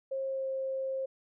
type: tone with pitch glide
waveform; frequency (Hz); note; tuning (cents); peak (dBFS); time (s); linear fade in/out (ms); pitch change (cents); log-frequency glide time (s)
sine; 536 to 532; C5 to C5; +42 to +29; -31; 0.11-1.06; 10; -13; 0.27-0.47
effects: none

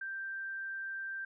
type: tone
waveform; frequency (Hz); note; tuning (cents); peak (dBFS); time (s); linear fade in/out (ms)
sine; 1572; G6; +4; -37; 0.01-1.25; 5
effects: none

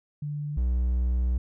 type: tone pair in turn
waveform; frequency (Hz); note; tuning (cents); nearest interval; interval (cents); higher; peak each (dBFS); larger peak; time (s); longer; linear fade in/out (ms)
sine / triangle; 147.2 / 61.6; D3 / B1; +4 / -4; octave + minor third; 1508; first; -29 / -20; second; 0.22-0.57 / 0.57-1.38; second; 5
effects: none

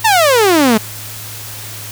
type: exponential sweep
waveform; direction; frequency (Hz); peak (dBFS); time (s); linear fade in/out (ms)
sawtooth; down; 932 to 207.7; -4; 0.04-0.78; 10
effects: added 107 Hz sine -32 dBFS peak until 1.91 s + white hiss -29 dBFS RMS until 1.91 s

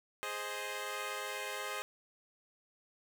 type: chord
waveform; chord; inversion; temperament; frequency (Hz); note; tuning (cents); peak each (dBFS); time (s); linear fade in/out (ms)
10% pulse; Ab major; none; equal; 415.3 / 523.3 / 622.3; Ab4 / C5 / Eb5; 0 / 0 / 0; -34 / -33 / -36; 0.23-1.82; 0
effects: none

